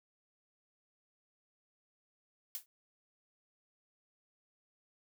blue noise with exponential decay, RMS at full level -36 dBFS, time 2.55-2.66 s, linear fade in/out 0 ms, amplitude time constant 23 ms, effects none

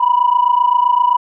sine tone pair together, 966.3 / 994 Hz, B5 / B5, -38 / +11 cents, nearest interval unison, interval 49 cents, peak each -12 dBFS, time 0-1.17 s, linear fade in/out 10 ms, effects tanh soft clip ceiling -4 dBFS

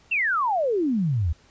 sine exponential sweep, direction down, 2794 to 72.8 Hz, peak -20 dBFS, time 0.11-1.33 s, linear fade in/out 10 ms, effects pink hiss -57 dBFS RMS until 1.5 s + resampled to 16000 Hz

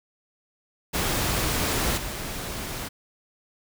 pink noise with level steps, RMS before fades -25 / -33 dBFS, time 0.93-2.89 s, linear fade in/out 20 ms, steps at 1.97 s, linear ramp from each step 10 ms, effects none

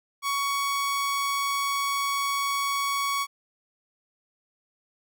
sawtooth tone, 1119 Hz, C#6, 16 cents sharp, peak -21 dBFS, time 0.22-3.27 s, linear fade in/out 50 ms, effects none

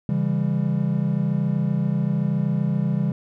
triangle chord, C# diminished, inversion none, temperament just, 138.59 / 166.31 / 199.57 Hz, C#3 / E3 / G3, 0 / +16 / +31 cents, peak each -22 dBFS, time 0.09-3.12 s, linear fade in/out 2 ms, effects none

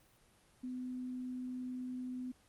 sine tone, 252.5 Hz, B3, 39 cents sharp, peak -39 dBFS, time 0.63-2.32 s, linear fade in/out 10 ms, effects pink hiss -67 dBFS RMS until 2.48 s + Opus 24 kbps

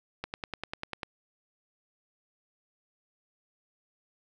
click train, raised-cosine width 0.3 ms, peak -18 dBFS, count 9, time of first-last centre 0.24-1.032 s, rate 10.1 Hz, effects none

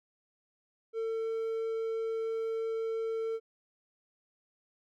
triangle tone, 449.5 Hz, A4, 37 cents sharp, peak -29 dBFS, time 0.93-3.4 s, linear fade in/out 50 ms, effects none

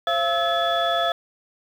sine tone cluster, 533 / 682 / 1300 / 1711 / 3425 Hz, C5 / F5 / E6 / A6 / A7, +32 / -41 / -24 / -49 / -47 cents, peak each -29 / -21 / -25 / -29 / -26 dBFS, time 0.07-1.12 s, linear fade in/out 2 ms, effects tanh soft clip ceiling -12 dBFS + 8-bit

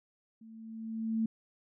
sine tone with level ramp, 223.3 Hz, A3, 26 cents sharp, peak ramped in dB -50 to -26 dBFS, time 0.41-1.26 s, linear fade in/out 5 ms, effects none

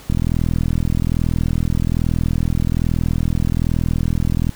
click train, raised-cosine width 5 ms, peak -6 dBFS, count 182, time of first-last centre 0.1-4.493 s, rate 41.2 Hz, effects pink hiss -42 dBFS RMS until 4.55 s

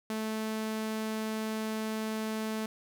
sawtooth tone, 218.6 Hz, A3, 11 cents flat, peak -28 dBFS, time 0.1-2.66 s, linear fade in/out 2 ms, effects none

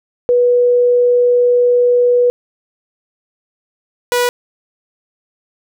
sine / sawtooth tone pair in turn, 488.5 / 488.5 Hz, B4 / B4, -19 / -19 cents, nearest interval unison, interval 0 cents, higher neither, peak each -8 dBFS, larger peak neither, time 0.29-2.3 / 4.12-4.29 s, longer first, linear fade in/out 0 ms, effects none

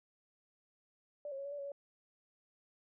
sine tone with pitch steps, 585 / 543 / 555 / 566 / 579 / 559 / 565 Hz, D5 / C#5 / C#5 / C#5 / D5 / C#5 / C#5, -7 / -36 / +2 / +36 / -25 / +14 / +33 cents, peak -40 dBFS, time 1.25-1.719 s, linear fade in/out 2 ms, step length 67 ms, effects none

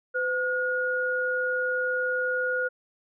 sine tone pair together, 507 / 1439 Hz, B4 / F#6, +45 / -49 cents, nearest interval octave + tritone, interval 1806 cents, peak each -28 / -26 dBFS, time 0.14-2.69 s, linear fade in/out 20 ms, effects none

